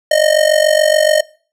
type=tone with amplitude modulation; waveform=square; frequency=615 Hz; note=D#5; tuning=20 cents flat; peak=-6 dBFS; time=0.11-1.21 s; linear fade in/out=5 ms; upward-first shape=sine; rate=47 Hz; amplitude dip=85%; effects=noise-tail reverb RT60 0.4 s tail -22 dB re dry + low-pass 12000 Hz 12 dB/octave